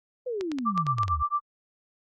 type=exponential sweep; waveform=sine; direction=down; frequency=523.3 to 68 Hz; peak=-28 dBFS; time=0.26-1.23 s; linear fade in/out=10 ms
type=clicks; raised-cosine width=0.2 ms; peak=-19 dBFS; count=8; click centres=0.41 / 0.517 / 0.586 / 0.777 / 0.867 / 0.984 / 1.033 / 1.081 s
type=tone with tremolo; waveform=sine; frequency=1174.7 Hz; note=D6; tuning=in tune; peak=-21 dBFS; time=0.65-1.41 s; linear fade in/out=20 ms; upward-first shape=sine; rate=8.9 Hz; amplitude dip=100%
effects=Opus 48 kbps